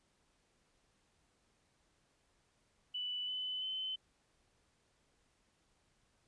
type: tone with pitch steps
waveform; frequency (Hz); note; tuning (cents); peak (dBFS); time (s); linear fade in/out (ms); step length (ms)
sine; 2976 / 3014 / 3053; F#7 / F#7 / G7; +9 / +31 / -46; -37; 2.94-3.96; 10; 340
effects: pink hiss -75 dBFS RMS until 6.27 s + resampled to 22050 Hz